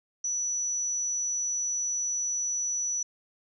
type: tone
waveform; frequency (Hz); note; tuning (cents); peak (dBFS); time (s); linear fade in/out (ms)
sine; 5920; F#8; 0; -27; 0.24-3.03; 5
effects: none